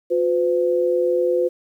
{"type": "tone pair together", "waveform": "sine", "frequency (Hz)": [358.4, 506.9], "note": ["F4", "B4"], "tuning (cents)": [45, 45], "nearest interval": "tritone", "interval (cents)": 600, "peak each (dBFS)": [-20, -18], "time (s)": [0.1, 1.49], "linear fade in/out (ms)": 20, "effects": ["9-bit"]}